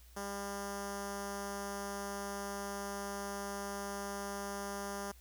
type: tone with notch filter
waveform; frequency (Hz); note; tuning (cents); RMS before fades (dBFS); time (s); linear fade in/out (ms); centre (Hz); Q
5% pulse; 200; G3; +35; -41; 0.16-5.12; 10; 2400; 0.72
effects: added 60 Hz sine -56 dBFS peak until 5.2 s + white hiss -64 dBFS RMS until 5.2 s